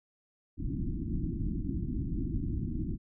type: low-pass noise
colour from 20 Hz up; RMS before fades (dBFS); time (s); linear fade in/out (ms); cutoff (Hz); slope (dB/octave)
pink; -33; 0.57-2.98; 50; 340; 96
effects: none